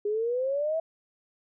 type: exponential sweep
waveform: sine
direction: up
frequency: 407.5 to 659.3 Hz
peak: -25 dBFS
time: 0.05-0.8 s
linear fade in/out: 5 ms
effects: none